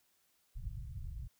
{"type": "low-pass noise", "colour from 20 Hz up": "pink", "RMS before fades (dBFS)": -43, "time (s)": [0.55, 1.28], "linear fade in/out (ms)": 10, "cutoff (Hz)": 140, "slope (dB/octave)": 48, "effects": ["white hiss -74 dBFS RMS until 1.39 s"]}